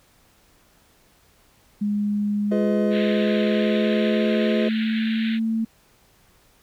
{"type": "tone with pitch glide", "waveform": "sine", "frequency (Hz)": [206.5, 223.9], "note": ["G#3", "A3"], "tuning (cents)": [-10, 30], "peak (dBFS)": -20, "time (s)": [1.81, 5.65], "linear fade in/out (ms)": 10, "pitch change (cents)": 140, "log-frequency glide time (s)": [2.52, 5.33]}
{"type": "chord", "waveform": "triangle", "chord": "F half-diminished seventh", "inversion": "none", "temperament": "just", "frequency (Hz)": [349.2, 419.1, 502.9, 628.6], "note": ["F4", "Ab4", "Cb5", "Eb5"], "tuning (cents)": [0, 16, 31, 18], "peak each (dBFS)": -25, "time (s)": [2.51, 4.69], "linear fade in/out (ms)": 10}
{"type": "band-pass noise", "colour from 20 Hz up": "pink", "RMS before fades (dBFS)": -34, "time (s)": [2.9, 5.4], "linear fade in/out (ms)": 50, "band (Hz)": [1500, 4000], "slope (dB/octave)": 96}
{"effects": ["pink hiss -58 dBFS RMS until 6.62 s"]}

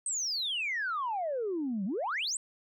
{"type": "exponential two-way sweep", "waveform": "sine", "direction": "down then up", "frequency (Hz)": [8530, 182, 8530], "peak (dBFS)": -29, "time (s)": [0.06, 2.37], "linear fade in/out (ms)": 2, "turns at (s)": 1.85, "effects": ["tanh soft clip ceiling -26 dBFS"]}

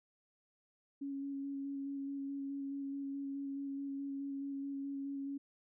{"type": "tone with vibrato", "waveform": "sine", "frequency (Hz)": 277.2, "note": "C#4", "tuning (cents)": 0, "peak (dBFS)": -38, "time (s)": [1.01, 5.38], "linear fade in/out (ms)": 10, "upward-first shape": "square", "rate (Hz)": 4.7, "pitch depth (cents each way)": 11, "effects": []}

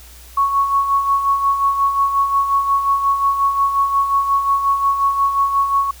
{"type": "tone with tremolo", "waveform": "sine", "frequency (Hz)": 1108.7, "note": "C#6", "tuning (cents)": 0, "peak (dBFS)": -11, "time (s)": [0.37, 5.91], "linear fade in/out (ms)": 5, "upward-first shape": "sine", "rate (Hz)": 5.6, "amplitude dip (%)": 55, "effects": ["added 60 Hz sine -40 dBFS peak until 6 s", "white hiss -43 dBFS RMS until 6 s"]}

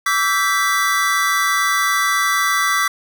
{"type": "chord", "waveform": "square", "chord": "E minor seventh", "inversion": "third", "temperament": "equal with one note detuned", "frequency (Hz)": [1151.8, 1318.5, 1568, 1975.5], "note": ["D6", "E6", "G6", "B6"], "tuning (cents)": [-34, 0, 0, 0], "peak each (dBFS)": [-20, -24, -24, -20], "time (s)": [0.06, 2.88], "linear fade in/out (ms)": 5, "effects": []}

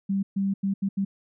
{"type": "tone bursts at uneven times", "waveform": "sine", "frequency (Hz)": 196, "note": "G3", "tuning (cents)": 0, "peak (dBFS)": -22, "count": 5, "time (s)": [[0.09, 0.23], [0.36, 0.54], [0.63, 0.74], [0.82, 0.89], [0.97, 1.05]], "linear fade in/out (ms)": 10, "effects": []}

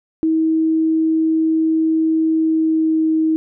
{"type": "tone with pitch glide", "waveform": "sine", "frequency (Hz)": [320, 317.4], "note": ["D#4", "D#4"], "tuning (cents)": [49, 35], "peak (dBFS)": -13, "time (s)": [0.23, 3.36], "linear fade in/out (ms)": 0, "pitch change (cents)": -14, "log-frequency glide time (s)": [2.34, 3.1], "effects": []}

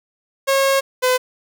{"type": "tone pair in turn", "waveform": "sawtooth", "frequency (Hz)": [544, 507], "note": ["C#5", "B4"], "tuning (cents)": [-33, 45], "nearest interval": "minor second", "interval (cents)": 122, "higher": "first", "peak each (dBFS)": -10, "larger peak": "neither", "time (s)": [[0.47, 0.81], [1.02, 1.18]], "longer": "first", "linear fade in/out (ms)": 20, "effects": []}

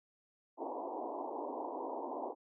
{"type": "band-pass noise", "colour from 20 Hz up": "white", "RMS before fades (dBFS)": -41, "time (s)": [0.57, 2.35], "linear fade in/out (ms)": 50, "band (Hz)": [250, 1000], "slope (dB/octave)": 96, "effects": []}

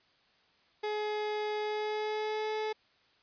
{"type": "tone with pitch glide", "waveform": "30% pulse", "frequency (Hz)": [422.7, 431.6], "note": ["G#4", "A4"], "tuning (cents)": [31, -33], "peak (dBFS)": -29, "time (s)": [0.83, 2.73], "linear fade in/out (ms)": 10, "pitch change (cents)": 36, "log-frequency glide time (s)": [1.6, 2.52], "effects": ["white hiss -67 dBFS RMS until 3.22 s", "resampled to 11025 Hz"]}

